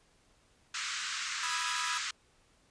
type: band-pass noise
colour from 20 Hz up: pink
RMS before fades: -37 dBFS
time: 0.74-2.11 s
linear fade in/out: 5 ms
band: 1200 to 7800 Hz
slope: 48 dB/octave
type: chord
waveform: sawtooth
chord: E major seventh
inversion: second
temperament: equal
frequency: 987.8 / 1244.5 / 1318.5 / 1661.2 Hz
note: B5 / D#6 / E6 / G#6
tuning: 0 / 0 / 0 / 0 cents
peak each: -36 dBFS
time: 1.43-1.98 s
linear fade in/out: 2 ms
effects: pink hiss -67 dBFS RMS until 2.7 s + resampled to 22050 Hz